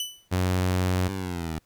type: tone with exponential decay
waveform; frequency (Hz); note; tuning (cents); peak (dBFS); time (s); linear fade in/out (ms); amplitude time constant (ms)
sawtooth; 2985; F#7; +15; -22; 0-0.28; 2; 59
type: tone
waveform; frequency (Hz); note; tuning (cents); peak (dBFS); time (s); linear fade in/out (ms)
sawtooth; 91.7; F#2; -15; -18; 0.31-1.09; 20
type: exponential sweep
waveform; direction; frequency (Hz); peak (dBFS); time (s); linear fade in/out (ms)
15% pulse; down; 99.3 to 77.78; -23; 1.08-1.59; 5
effects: pink hiss -67 dBFS RMS until 1.65 s